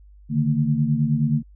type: tone cluster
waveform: sine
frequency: 142.7 / 152.2 / 227.7 Hz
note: D3 / D#3 / A#3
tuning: -49 / -38 / -40 cents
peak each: -22 dBFS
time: 0.29-1.43 s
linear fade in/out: 50 ms
effects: added 50 Hz sine -45 dBFS peak until 1.55 s